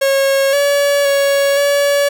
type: tone with pitch steps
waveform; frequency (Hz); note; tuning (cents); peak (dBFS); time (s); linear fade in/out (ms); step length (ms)
45% pulse; 546 / 569 / 559 / 569; C#5 / C#5 / C#5 / C#5; -26 / +45 / +14 / +45; -11; 0.01-2.09; 10; 520
effects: none